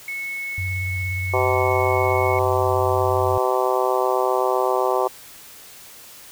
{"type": "tone", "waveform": "sine", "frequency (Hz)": 2200, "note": "C#7", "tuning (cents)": -14, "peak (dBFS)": -26, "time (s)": [0.08, 2.39], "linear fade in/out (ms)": 2}
{"type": "tone with vibrato", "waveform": "sine", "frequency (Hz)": 93.2, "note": "F#2", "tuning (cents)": 13, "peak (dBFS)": -24, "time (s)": [0.58, 3.38], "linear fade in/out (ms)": 0, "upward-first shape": "sine", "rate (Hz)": 17, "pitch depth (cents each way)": 65}
{"type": "harmonic tone", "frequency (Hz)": 127.8, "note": "C3", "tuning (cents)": -40, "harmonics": [3, 4, 5, 6, 7, 8, 9], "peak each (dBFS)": [-23, -24, -25, -26, -26, -27, -28], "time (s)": [1.33, 5.08], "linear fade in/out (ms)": 10}
{"effects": ["white hiss -43 dBFS RMS until 6.31 s"]}